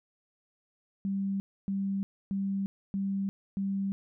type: tone bursts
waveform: sine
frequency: 196 Hz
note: G3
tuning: in tune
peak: -28 dBFS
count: 5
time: 1.05-3.92 s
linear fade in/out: 0 ms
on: 350 ms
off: 280 ms
effects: none